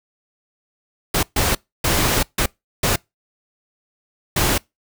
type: noise bursts at uneven times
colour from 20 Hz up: pink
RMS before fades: -18 dBFS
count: 6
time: 1.14-1.23 / 1.36-1.55 / 1.84-2.23 / 2.38-2.46 / 2.83-2.96 / 4.36-4.58 s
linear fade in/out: 5 ms
effects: noise-tail reverb RT60 0.2 s tail -25 dB re dry